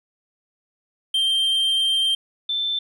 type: tone pair in turn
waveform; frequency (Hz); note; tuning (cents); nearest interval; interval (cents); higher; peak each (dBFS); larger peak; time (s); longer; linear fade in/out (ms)
triangle / sine; 3156 / 3542; G7 / A7; +11 / +11; major second; 200; second; -16 / -21; first; 1.14-2.15 / 2.49-2.79; first; 5
effects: none